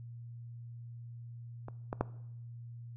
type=clicks; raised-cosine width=1 ms; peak=-29 / -21 / -15 dBFS; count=3; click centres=1.684 / 1.929 / 2.01 s; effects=noise-tail reverb RT60 0.8 s tail -19 dB re dry + added 118 Hz sine -44 dBFS peak until 2.96 s